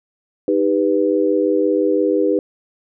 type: chord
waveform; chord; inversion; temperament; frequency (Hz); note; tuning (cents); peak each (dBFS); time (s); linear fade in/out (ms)
sine; Eb augmented; none; equal with one note detuned; 311.1 / 397 / 493.9; Eb4 / G4 / B4; 0 / +22 / 0; -18; 0.48-2.39; 2
effects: none